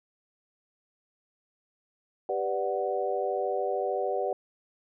sine chord, G major seventh, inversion none, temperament equal, 392 / 493.9 / 587.3 / 740 Hz, G4 / B4 / D5 / F#5, 0 / 0 / 0 / 0 cents, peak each -32 dBFS, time 2.29-4.33 s, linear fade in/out 2 ms, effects none

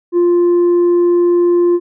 sine tone with tanh clipping, 349.2 Hz, F4, in tune, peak -9 dBFS, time 0.12-1.8 s, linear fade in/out 50 ms, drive 2 dB, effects none

